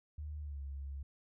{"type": "tone with pitch glide", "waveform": "sine", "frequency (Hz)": [75.1, 69.27], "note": ["D2", "C#2"], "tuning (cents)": [39, -1], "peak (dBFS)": -40, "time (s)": [0.18, 1.03], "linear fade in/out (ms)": 5, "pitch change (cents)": -140, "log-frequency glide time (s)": [0.4, 0.61], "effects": []}